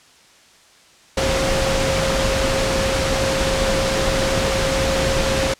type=tone in noise; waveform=sine; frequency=536 Hz; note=C5; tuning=42 cents sharp; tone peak=-21 dBFS; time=1.17-5.54 s; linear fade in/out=5 ms; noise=pink; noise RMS=-20 dBFS; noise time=1.17-5.54 s; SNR=-4 dB; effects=white hiss -50 dBFS RMS until 5.59 s + low-pass 7000 Hz 12 dB/octave